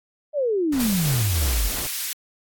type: exponential sweep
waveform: sine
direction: down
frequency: 622.3 to 42.17 Hz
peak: -19 dBFS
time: 0.33-1.72 s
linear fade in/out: 50 ms
type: noise with tremolo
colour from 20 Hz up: pink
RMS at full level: -31 dBFS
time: 0.72-1.87 s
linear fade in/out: 5 ms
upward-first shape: triangle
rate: 3 Hz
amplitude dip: 60%
type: high-pass noise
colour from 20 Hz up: white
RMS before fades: -28 dBFS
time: 0.8-2.13 s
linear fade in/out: 2 ms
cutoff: 1900 Hz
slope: 12 dB/octave
effects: AAC 64 kbps